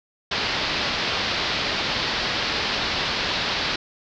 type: low-pass noise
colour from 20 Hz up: white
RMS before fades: -25 dBFS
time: 0.31-3.76 s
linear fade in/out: 5 ms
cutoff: 4900 Hz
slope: 48 dB/octave
effects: none